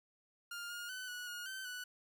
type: tone with pitch steps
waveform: sawtooth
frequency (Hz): 1406 / 1424 / 1509 / 1467 / 1437 / 1541 / 1482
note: F6 / F6 / F#6 / F#6 / F6 / G6 / F#6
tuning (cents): +11 / +33 / +34 / -15 / +49 / -30 / +2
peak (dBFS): -39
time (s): 0.51-1.84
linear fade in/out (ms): 5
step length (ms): 190
effects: none